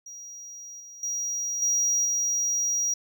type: tone with level steps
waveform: triangle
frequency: 5740 Hz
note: F8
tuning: 47 cents sharp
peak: -38 / -41 / -26 / -20 / -22 dBFS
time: 0.06-2.94 s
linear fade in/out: 5 ms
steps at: 0.8 / 1.03 / 1.62 / 2.05 s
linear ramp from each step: 2 ms
effects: none